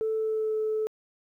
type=tone with pitch glide; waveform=sine; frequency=440 to 433.9 Hz; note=A4 to A4; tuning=0 to -24 cents; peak=-24 dBFS; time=0.01-0.87 s; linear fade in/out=0 ms; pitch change=-24 cents; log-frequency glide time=0.15-0.56 s; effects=tanh soft clip ceiling -21 dBFS + 11-bit